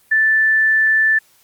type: tone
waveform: sine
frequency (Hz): 1760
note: A6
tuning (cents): 0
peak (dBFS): -11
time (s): 0.11-1.19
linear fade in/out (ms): 10
effects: white hiss -54 dBFS RMS until 1.43 s + Opus 32 kbps